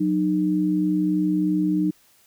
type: tone pair together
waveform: sine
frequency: 182.9 / 306 Hz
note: F#3 / D#4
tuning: -20 / -29 cents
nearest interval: major sixth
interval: 891 cents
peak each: -23 / -20 dBFS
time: 0-1.91 s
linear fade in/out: 10 ms
effects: white hiss -58 dBFS RMS until 2.26 s